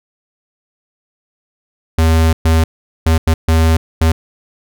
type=tone bursts at uneven times; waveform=square; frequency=80.9 Hz; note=E2; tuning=32 cents flat; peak=-9 dBFS; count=6; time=1.98-2.33 / 2.45-2.64 / 3.06-3.18 / 3.27-3.34 / 3.48-3.77 / 4.01-4.12 s; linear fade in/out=5 ms; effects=none